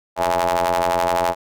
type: ring-modulated tone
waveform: sawtooth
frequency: 87.31 Hz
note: F2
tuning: in tune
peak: -10 dBFS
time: 0.16-1.35 s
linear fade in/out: 50 ms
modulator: 748 Hz
effects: none